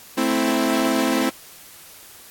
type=chord; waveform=sawtooth; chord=A minor; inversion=none; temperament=equal; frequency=220 / 261.6 / 329.6 Hz; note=A3 / C4 / E4; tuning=0 / 0 / 0 cents; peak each=-21 / -17 / -19 dBFS; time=0.17-1.3 s; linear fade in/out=10 ms; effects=white hiss -44 dBFS RMS until 2.3 s + AAC 64 kbps